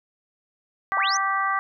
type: harmonic tone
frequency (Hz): 390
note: G4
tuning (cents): -9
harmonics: 2 / 3 / 4 / 5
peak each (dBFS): -29 / -23 / -29 / -29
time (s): 0.92-1.59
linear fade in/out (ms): 0
type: linear sweep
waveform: sine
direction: up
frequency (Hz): 592 to 6400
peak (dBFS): -24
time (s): 0.97-1.17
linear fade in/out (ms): 2
effects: none